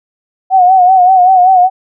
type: tone with vibrato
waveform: sine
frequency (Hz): 740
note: F#5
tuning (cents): 0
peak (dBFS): -3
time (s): 0.5-1.7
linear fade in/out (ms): 50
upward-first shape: sine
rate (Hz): 5.2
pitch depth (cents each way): 64
effects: none